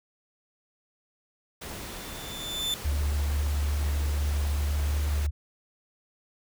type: noise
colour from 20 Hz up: pink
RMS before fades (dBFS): -39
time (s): 1.61-5.27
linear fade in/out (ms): 10
type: tone with exponential growth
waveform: 40% pulse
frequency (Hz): 3528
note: A7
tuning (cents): +4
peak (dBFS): -24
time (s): 1.63-2.74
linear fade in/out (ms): 0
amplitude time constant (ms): 240
type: tone with pitch glide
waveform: sine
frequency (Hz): 72.7 to 73.12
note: D2 to D2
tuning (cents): -17 to -7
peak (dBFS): -24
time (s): 2.84-5.31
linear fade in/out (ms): 20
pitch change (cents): +10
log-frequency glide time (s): 4.51-4.88
effects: none